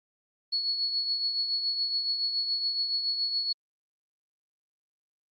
sine tone with tremolo, 4381 Hz, C#8, 21 cents flat, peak -24 dBFS, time 0.52-3.53 s, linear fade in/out 10 ms, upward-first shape triangle, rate 7.1 Hz, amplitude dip 55%, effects Opus 32 kbps

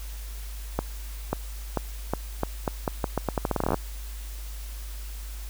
accelerating click train, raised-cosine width 1 ms, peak -10 dBFS, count 22, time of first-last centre 0.79-3.744 s, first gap 540 ms, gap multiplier 0.82, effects added 51 Hz sine -34 dBFS peak until 5.49 s + white hiss -46 dBFS RMS until 5.49 s

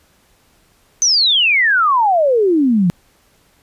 sine exponential sweep, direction down, 6250 to 166.3 Hz, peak -10 dBFS, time 1.02-2.9 s, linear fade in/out 0 ms, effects pink hiss -55 dBFS RMS until 3.62 s + resampled to 32000 Hz

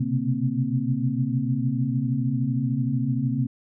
sine tone cluster, 125.1 / 131.8 / 138.3 / 230.3 / 260.9 Hz, B2 / C3 / C#3 / A#3 / C4, +23 / +13 / -4 / -21 / -5 cents, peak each -28 dBFS, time 0-3.47 s, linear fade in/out 10 ms, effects none

